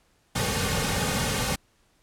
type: noise with comb filter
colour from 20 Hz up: pink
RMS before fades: -26 dBFS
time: 0.35-1.56 s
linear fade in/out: 10 ms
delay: 3 ms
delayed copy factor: -0.75
effects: pink hiss -65 dBFS RMS until 2.02 s + low-pass 11000 Hz 12 dB/octave